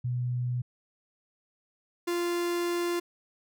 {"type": "tone pair in turn", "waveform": ["sine", "45% pulse"], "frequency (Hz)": [123.47, 347.4], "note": ["B2", "F4"], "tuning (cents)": [0, -9], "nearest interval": "octave + tritone", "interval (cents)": 1791, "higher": "second", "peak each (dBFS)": -27, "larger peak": "neither", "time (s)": [[0.04, 0.62], [2.07, 3]], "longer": "second", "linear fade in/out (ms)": 10, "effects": []}